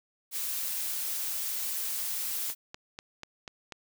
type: noise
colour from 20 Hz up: blue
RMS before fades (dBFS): -33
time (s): 0.31-2.55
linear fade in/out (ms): 50
type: click train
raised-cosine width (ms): 0.2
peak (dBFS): -23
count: 6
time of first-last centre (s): 2.5-3.722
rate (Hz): 4.09
effects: none